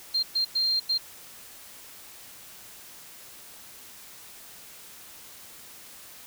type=tone bursts at uneven times; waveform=sine; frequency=4186 Hz; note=C8; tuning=in tune; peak=-22 dBFS; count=4; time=0.14-0.23 / 0.35-0.45 / 0.55-0.8 / 0.89-0.98 s; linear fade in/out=10 ms; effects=white hiss -47 dBFS RMS until 6.26 s